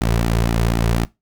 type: tone with flanger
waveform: sawtooth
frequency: 57.1 Hz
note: A#1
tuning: 35 cents flat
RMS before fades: -18 dBFS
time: 0.01-1.05 s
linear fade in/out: 0 ms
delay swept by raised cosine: 1.8 to 3.8 ms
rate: 4 Hz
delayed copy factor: -0.65
effects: noise-tail reverb RT60 0.2 s tail -20 dB re dry